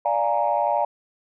sine chord, Bb dominant seventh, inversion first, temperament equal, 587.3 / 698.5 / 830.6 / 932.3 Hz, D5 / F5 / Ab5 / Bb5, 0 / 0 / 0 / 0 cents, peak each -24 dBFS, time 0.05-0.85 s, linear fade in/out 5 ms, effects tanh soft clip ceiling -10 dBFS

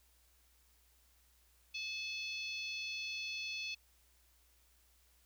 harmonic tone with a mistuned harmonic, 861 Hz, A5, 38 cents flat, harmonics 3 / 4 / 5 / 6 / 7, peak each -41 / -47 / -46 / -56 / -55 dBFS, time 1.74-3.75 s, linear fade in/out 10 ms, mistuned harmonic 5, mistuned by +19 cents, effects added 60 Hz sine -70 dBFS peak until 5.25 s + white hiss -71 dBFS RMS until 5.25 s

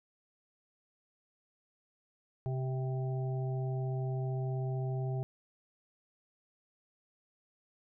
harmonic tone with a mistuned harmonic, 130.81 Hz, C3, in tune, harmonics 1 / 3 / 5 / 6, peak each -32 / -42 / -46 / -48 dBFS, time 2.46-5.23 s, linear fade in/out 0 ms, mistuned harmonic 3, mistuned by -16 cents, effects none

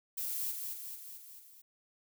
violet noise with echo, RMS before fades -37 dBFS, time 0.17-0.52 s, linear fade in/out 10 ms, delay 220 ms, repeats 5, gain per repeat -4 dB, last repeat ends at 1.62 s, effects none

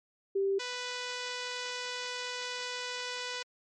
sine / 5% pulse tone pair in turn, 392 / 495 Hz, G4 / B4, 0 / +4 cents, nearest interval major third, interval 404 cents, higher second, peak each -26 / -23 dBFS, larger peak second, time 0.35-0.59 / 0.59-3.43 s, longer second, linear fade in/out 10 ms, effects low-pass 7000 Hz 12 dB/octave + MP3 48 kbps

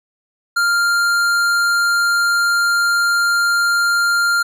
sine tone with tanh clipping, 1396.9 Hz, F6, in tune, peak -15 dBFS, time 0.56-4.43 s, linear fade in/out 10 ms, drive 16 dB, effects none

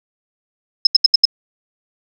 sine tone bursts, 5160 Hz, E8, 38 cents flat, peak -4 dBFS, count 5, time 0.85-1.254 s, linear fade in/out 5 ms, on 20 ms, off 76 ms, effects none

